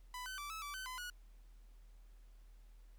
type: tone with pitch steps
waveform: sawtooth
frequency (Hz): 997 / 1523 / 1164 / 1301 / 1158 / 1524 / 1016 / 1459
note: B5 / F#6 / D6 / E6 / D6 / G6 / B5 / F#6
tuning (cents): +16 / +50 / -16 / -23 / -25 / -49 / +49 / -25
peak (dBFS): -40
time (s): 0.14-1.1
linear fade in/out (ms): 2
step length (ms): 120
effects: added 40 Hz sine -56 dBFS peak until 2.98 s + pink hiss -75 dBFS RMS until 2.98 s